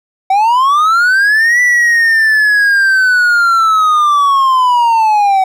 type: linear two-way sweep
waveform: triangle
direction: up then down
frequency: 751 to 1975.5 to 751 Hz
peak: -5 dBFS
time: 0.3-5.44 s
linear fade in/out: 5 ms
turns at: 1.61 s
effects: none